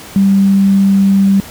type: tone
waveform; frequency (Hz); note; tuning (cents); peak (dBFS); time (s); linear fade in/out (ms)
sine; 196; G3; 0; -6; 0.16-1.4; 0
effects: pink hiss -32 dBFS RMS until 1.5 s + high-pass 60 Hz 12 dB/octave